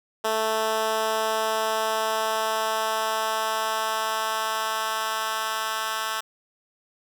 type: tone with high-pass filter sweep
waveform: 10% pulse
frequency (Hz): 220.1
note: A3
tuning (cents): +1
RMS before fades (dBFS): -26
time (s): 0.24-6.21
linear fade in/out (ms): 10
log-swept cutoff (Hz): 470 to 1300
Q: 1.1
effects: none